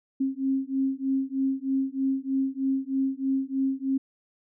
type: beating tone pair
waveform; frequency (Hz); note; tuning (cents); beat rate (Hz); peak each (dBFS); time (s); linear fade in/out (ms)
sine; 266.6 / 269.8; C4 / C#4; +33 / -47; 3.2; -27 / -27; 0.2-3.98; 10
effects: none